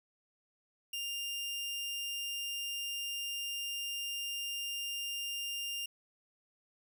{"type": "tone", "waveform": "sawtooth", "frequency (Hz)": 2800, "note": "F7", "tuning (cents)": 4, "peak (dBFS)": -33, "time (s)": [0.93, 5.86], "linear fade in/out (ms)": 5, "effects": []}